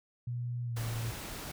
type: tone with pitch glide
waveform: sine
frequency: 121.1 to 114.5 Hz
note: B2 to A#2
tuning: -34 to -31 cents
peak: -33 dBFS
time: 0.27-1.11 s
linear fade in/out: 5 ms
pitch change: -97 cents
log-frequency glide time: 0.64-0.79 s
type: noise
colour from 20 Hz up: pink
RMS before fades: -42 dBFS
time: 0.76-1.52 s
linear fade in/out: 10 ms
effects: none